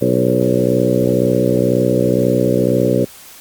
harmonic tone with a mistuned harmonic, 62 Hz, B1, 7 cents sharp, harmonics 2 / 3 / 4 / 5 / 6 / 7 / 8 / 9, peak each -20 / -20 / -20 / -20 / -20 / -20 / -20 / -20 dBFS, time 0.01-3.05 s, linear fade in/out 10 ms, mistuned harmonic 8, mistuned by +26 cents, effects white hiss -39 dBFS RMS until 3.4 s + Opus 32 kbps

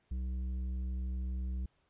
sine tone with tanh clipping, 63.4 Hz, B1, 46 cents sharp, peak -35 dBFS, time 0.11-1.66 s, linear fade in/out 5 ms, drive 8 dB, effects pink hiss -74 dBFS RMS until 1.89 s + resampled to 8000 Hz

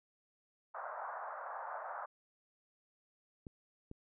pink band-pass noise, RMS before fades -44 dBFS, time 0.74-2.06 s, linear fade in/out 10 ms, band 610 to 1500 Hz, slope 48 dB/octave
clicks, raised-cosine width 3 ms, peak -34 dBFS, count 2, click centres 3.468 / 3.914 s
effects none

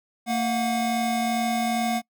square tone pair together, 228.2 / 727 Hz, A#3 / F#5, -37 / -31 cents, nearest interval octave + minor sixth, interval 2006 cents, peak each -26 dBFS, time 0.26-2.02 s, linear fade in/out 50 ms, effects noise-tail reverb RT60 0.1 s tail -25 dB re dry

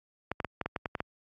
clicks, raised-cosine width 0.5 ms, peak -16 dBFS, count 9, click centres 0.316 / 0.402 / 0.447 / 0.613 / 0.66 / 0.762 / 0.858 / 0.952 / 1.004 s, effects high-pass 60 Hz 12 dB/octave + AAC 64 kbps

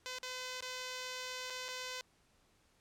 5% pulse tone with dropouts, 508 Hz, B4, 49 cents sharp, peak -29 dBFS, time 0.06-2.01 s, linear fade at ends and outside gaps 0 ms, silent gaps 0.186-0.23 / 0.607-0.625 / 1.5-1.504 / 1.683-1.687 s, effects pink hiss -71 dBFS RMS until 2.8 s + low-pass 10000 Hz 12 dB/octave

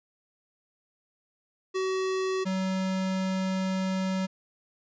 square tone pair in turn, 377.7 / 188.85 Hz, F#4 / F#3, +36 / +36 cents, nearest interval octave, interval 1200 cents, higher first, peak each -27 dBFS, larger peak neither, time 1.74-2.45 / 2.45-4.27 s, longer second, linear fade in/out 20 ms, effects resampled to 16000 Hz

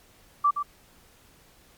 sine tone with echo, 1165 Hz, D6, 14 cents flat, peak -17 dBFS, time 0.44-0.51 s, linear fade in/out 10 ms, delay 120 ms, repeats 1, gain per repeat -8 dB, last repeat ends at 0.63 s, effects pink hiss -57 dBFS RMS until 1.77 s + MP3 96 kbps

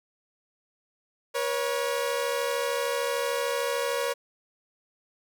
sawtooth tone pair together, 481.1 / 554.4 Hz, B4 / C#5, -45 / 0 cents, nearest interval major second, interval 245 cents, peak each -25 dBFS, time 1.34-4.14 s, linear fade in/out 20 ms, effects none

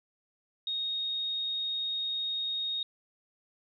sine tone, 3729 Hz, A#7, in tune, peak -30 dBFS, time 0.67-2.83 s, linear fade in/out 2 ms, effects none

